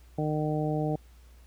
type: harmonic tone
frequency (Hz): 152.6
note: D#3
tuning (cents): -33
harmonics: 1 / 2 / 3 / 4 / 5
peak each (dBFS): -29 / -32 / -34 / -35 / -36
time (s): 0.18-0.96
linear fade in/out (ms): 5
effects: added 60 Hz sine -51 dBFS peak until 1.46 s + pink hiss -63 dBFS RMS until 1.46 s